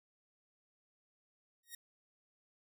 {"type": "tone with exponential growth", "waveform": "5% pulse", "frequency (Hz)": 1871, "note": "A#6", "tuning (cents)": 6, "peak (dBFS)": -32, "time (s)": [1.63, 1.75], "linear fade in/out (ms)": 5, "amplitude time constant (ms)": 24, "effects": []}